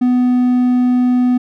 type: tone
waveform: triangle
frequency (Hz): 248.8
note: B3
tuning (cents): +13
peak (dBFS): -8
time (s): 0.01-1.38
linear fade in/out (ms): 10
effects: none